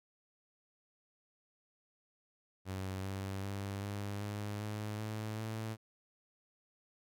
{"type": "tone with pitch steps", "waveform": "sawtooth", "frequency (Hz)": [95, 97.05, 99.15, 101.29, 103.48, 105.71, 108, 110.33], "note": ["F#2", "G2", "G2", "G#2", "G#2", "G#2", "A2", "A2"], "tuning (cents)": [46, -17, 20, -43, -6, 31, -32, 5], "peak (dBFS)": -34, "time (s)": [2.65, 5.77], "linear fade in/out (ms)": 50, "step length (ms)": 390, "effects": []}